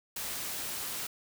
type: noise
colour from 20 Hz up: white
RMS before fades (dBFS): -37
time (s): 0.16-1.07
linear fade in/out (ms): 5
effects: none